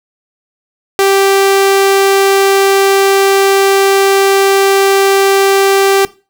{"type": "tone", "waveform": "sawtooth", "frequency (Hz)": 391.6, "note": "G4", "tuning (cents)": -2, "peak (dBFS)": -3, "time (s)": [0.99, 6.05], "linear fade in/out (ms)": 0, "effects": ["noise-tail reverb RT60 0.3 s tail -18 dB re dry"]}